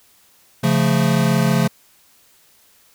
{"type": "chord", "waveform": "square", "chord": "Db augmented", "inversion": "none", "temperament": "equal with one note detuned", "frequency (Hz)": [138.59, 173.71, 220], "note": ["Db3", "F3", "A3"], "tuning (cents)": [0, -9, 0], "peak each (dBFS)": [-19, -19, -20], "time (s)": [0.63, 1.68], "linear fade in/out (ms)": 10, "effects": ["white hiss -54 dBFS RMS until 2.94 s"]}